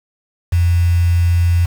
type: tone with quantisation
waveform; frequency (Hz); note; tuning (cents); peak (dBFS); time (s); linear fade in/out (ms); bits
sine; 86.7; F2; -12; -10; 0.52-1.66; 10; 5
effects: none